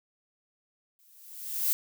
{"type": "noise with exponential growth", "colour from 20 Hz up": "violet", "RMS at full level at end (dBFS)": -24, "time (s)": [0.99, 1.73], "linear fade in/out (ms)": 0, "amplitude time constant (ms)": 160, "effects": []}